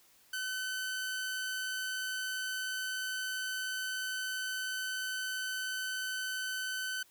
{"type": "tone", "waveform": "sawtooth", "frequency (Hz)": 1519, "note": "F#6", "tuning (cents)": 45, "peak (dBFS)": -31, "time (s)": [0.33, 7.03], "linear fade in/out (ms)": 5, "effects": ["white hiss -64 dBFS RMS until 7.1 s"]}